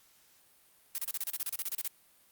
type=noise bursts; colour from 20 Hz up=blue; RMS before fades=-34 dBFS; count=15; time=0.95-1.877 s; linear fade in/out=0 ms; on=31 ms; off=33 ms; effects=white hiss -64 dBFS RMS until 2.31 s + Opus 48 kbps